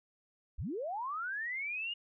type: linear sweep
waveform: sine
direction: up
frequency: 32.7 to 2887 Hz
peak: -35 dBFS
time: 0.58-1.94 s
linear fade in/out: 10 ms
effects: none